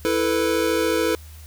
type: chord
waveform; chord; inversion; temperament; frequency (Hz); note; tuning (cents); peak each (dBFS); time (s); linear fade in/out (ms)
square; E suspended fourth; none; equal; 329.6 / 440 / 493.9; E4 / A4 / B4; 0 / 0 / 0; -24; 0.05-1.15; 0
effects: added 77 Hz sine -39 dBFS peak until 1.46 s + white hiss -49 dBFS RMS until 1.46 s